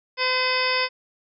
harmonic tone, 510 Hz, C5, 44 cents flat, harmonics 1 / 2 / 3 / 4 / 5 / 6 / 7 / 9 / 10, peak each -28 / -27 / -31 / -27 / -28 / -35 / -33 / -31 / -27 dBFS, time 0.17-0.89 s, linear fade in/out 50 ms, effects none

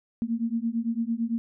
sine beating tone pair, 226.1 / 235 Hz, A3 / A#3, +47 / +14 cents, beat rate 8.9 Hz, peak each -28 dBFS, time 0.22-1.38 s, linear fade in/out 0 ms, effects none

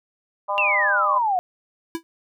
harmonic tone, 201.3 Hz, G3, 46 cents sharp, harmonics 3 / 4 / 5 / 6, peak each -27 / -28 / -24 / -31 dBFS, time 0.48-1.19 s, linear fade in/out 20 ms
sine exponential sweep, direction down, 2794 to 700 Hz, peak -18 dBFS, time 0.58-1.39 s, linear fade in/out 0 ms
square tone with exponential decay, 329.9 Hz, E4, 1 cent sharp, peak -21 dBFS, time 1.95-2.03 s, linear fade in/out 0 ms, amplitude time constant 16 ms
effects none

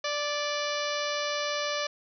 harmonic tone with a mistuned harmonic, 587.3 Hz, D5, in tune, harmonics 1 / 2 / 3 / 4 / 5 / 6 / 7 / 8 / 9 / 10, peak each -32 / -35 / -37 / -38 / -39 / -40 / -40 / -41 / -42 / -42 dBFS, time 0.04-1.87 s, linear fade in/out 5 ms, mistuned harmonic 3, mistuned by -17 cents, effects none

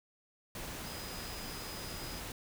sine tone in noise, 4978 Hz, D#8, in tune, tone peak -49 dBFS, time 0.86-2.2 s, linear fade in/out 2 ms, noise pink, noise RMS -43 dBFS, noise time 0.55-2.32 s, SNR -9 dB, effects none

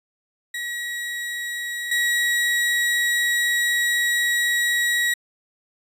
35% pulse tone pair in turn, 1913 / 1913 Hz, A#6 / A#6, +44 / +44 cents, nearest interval unison, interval 0 cents, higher neither, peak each -25 / -17 dBFS, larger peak second, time 0.54-1.91 / 1.91-5.14 s, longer second, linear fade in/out 5 ms, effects resampled to 32000 Hz

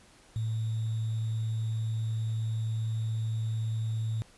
sine tone with sample-and-hold, 111.2 Hz, A2, 19 cents sharp, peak -28 dBFS, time 0.36-4.22 s, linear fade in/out 0 ms, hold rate 3675 Hz, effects pink hiss -58 dBFS RMS until 4.37 s + resampled to 24000 Hz

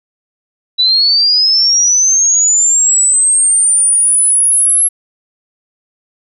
sine linear sweep, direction up, 3924 to 11175 Hz, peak -7 dBFS, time 0.78-4.89 s, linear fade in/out 20 ms, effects none

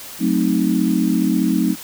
sine chord, F# diminished seventh, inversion none, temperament equal, 185 / 220 / 261.6 / 311.1 Hz, F#3 / A3 / C4 / Eb4, 0 / 0 / 0 / 0 cents, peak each -20 dBFS, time 0.19-1.76 s, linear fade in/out 50 ms, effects white hiss -35 dBFS RMS until 1.83 s

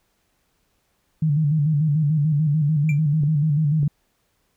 sine tone with vibrato, 150.8 Hz, D3, 46 cents sharp, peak -16 dBFS, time 1.22-3.88 s, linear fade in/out 5 ms, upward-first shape square, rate 6.8 Hz, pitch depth 75 cents each way
triangle tone with exponential decay, 2362 Hz, D7, 9 cents sharp, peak -23 dBFS, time 2.89-3 s, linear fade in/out 2 ms, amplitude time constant 23 ms
clicks, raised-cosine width 3 ms, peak -22 dBFS, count 2, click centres 3.235 / 3.831 s
effects pink hiss -68 dBFS RMS until 4.56 s

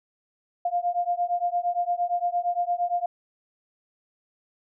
sine beating tone pair, 698.5 / 707.2 Hz, F5 / F5, 0 / +22 cents, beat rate 8.7 Hz, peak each -26 dBFS, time 0.65-3.06 s, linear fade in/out 5 ms, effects none

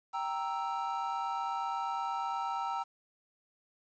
triangle chord, E diminished, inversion first, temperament equal, 784 / 932.3 / 1318.5 Hz, G5 / Bb5 / E6, 0 / 0 / 0 cents, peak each -35 / -34 / -36 dBFS, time 0.13-2.84 s, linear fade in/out 20 ms, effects resampled to 16000 Hz + 10-bit

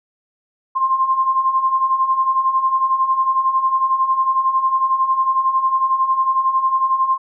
sine beating tone pair, 1046.5 / 1057.5 Hz, C6 / C6, 0 / +18 cents, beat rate 11 Hz, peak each -21 / -15 dBFS, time 0.75-7.18 s, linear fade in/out 20 ms, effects none

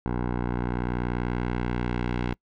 10% pulse tone with low-pass filter sweep, 60.5 Hz, B1, 35 cents flat, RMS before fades -28 dBFS, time 0.06-2.34 s, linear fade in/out 0 ms, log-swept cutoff 1200 to 2800 Hz, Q 1, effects noise-tail reverb RT60 0.1 s tail -26 dB re dry

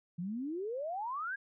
sine exponential sweep, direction up, 164.81 to 1661.2 Hz, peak -35 dBFS, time 0.18-1.36 s, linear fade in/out 10 ms, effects none

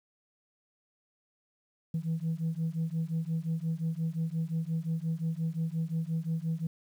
sine beating tone pair, 160 / 165.7 Hz, D#3 / E3, +49 / +9 cents, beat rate 5.7 Hz, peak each -31 dBFS, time 1.94-6.67 s, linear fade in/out 5 ms, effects tanh soft clip ceiling -25 dBFS + 10-bit

